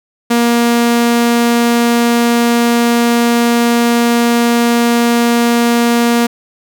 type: tone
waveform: sawtooth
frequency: 236.2 Hz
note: A#3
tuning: 23 cents sharp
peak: -5 dBFS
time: 0.3-6.27 s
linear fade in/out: 10 ms
effects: none